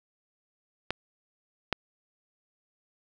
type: clicks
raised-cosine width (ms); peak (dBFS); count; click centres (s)
0.3; -12 / -9; 2; 0.906 / 1.727
effects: none